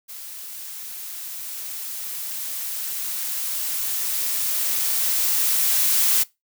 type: noise with level ramp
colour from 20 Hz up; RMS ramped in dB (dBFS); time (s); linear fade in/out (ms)
blue; -37 to -18; 0.08-6.24; 20
effects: noise-tail reverb RT60 0.2 s tail -21 dB re dry